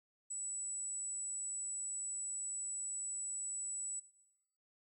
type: tone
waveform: sine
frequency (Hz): 7902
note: B8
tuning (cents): 0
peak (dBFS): -39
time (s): 0.3-4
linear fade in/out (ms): 10
effects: noise-tail reverb RT60 0.9 s tail -18 dB re dry